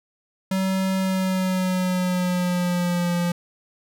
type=tone with pitch glide; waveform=square; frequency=190 to 174.23 Hz; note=F#3 to F3; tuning=+46 to -4 cents; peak=-21 dBFS; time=0.51-3.32 s; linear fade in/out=5 ms; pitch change=-150 cents; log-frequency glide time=0.98-3.14 s; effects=none